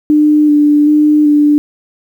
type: tone with vibrato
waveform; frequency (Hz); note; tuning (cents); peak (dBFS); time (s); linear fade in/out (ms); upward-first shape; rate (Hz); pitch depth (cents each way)
sine; 297.8; D4; +24; -5; 0.1-1.58; 0; square; 1.3; 16
effects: 7-bit